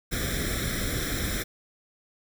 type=noise with comb filter; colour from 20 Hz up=pink; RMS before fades=-29 dBFS; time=0.11-1.44 s; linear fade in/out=20 ms; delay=0.54 ms; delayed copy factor=+0.9; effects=none